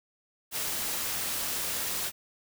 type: noise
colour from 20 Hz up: white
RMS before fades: -32 dBFS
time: 0.51-2.12 s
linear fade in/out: 50 ms
effects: none